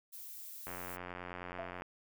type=noise; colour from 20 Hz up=violet; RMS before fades=-48 dBFS; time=0.12-0.97 s; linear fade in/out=20 ms
type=click train; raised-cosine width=0.5 ms; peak=-28 dBFS; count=104; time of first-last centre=0.67-1.821 s; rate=89.5 Hz
type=tone with exponential decay; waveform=sine; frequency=670 Hz; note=E5; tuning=28 cents sharp; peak=-36 dBFS; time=1.59-1.8 s; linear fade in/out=0 ms; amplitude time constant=44 ms
effects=none